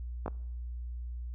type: clicks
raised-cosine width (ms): 1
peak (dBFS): -20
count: 2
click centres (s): 0.261 / 0.28
effects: noise-tail reverb RT60 0.8 s tail -24 dB re dry + added 60 Hz sine -36 dBFS peak until 1.34 s